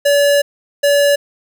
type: tone pair in turn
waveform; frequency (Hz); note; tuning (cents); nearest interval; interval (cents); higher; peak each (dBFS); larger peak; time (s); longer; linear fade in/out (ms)
square; 572 / 572; D5 / D5; -46 / -46; unison; 0; neither; -10; neither; 0.05-0.42 / 0.83-1.16; first; 10
effects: none